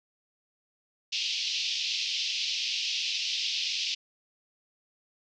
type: band-pass noise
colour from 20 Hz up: pink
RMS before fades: -31 dBFS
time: 1.12-3.95 s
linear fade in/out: 10 ms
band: 2600 to 5600 Hz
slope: 48 dB/octave
effects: none